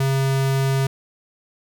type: tone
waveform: square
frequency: 135.1 Hz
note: C#3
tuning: 44 cents flat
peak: -18 dBFS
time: 0-0.87 s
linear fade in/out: 5 ms
effects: none